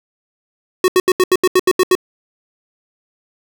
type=tone bursts; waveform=square; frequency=369 Hz; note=F#4; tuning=5 cents flat; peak=-9 dBFS; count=10; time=0.84-1.952 s; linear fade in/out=2 ms; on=41 ms; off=78 ms; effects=none